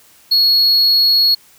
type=tone; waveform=triangle; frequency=4334 Hz; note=C#8; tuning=40 cents flat; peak=-8 dBFS; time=0.31-1.35 s; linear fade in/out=10 ms; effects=white hiss -48 dBFS RMS until 1.58 s